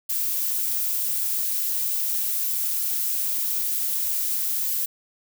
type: noise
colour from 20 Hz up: violet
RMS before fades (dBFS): -25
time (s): 0.09-4.86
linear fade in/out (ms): 10
effects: none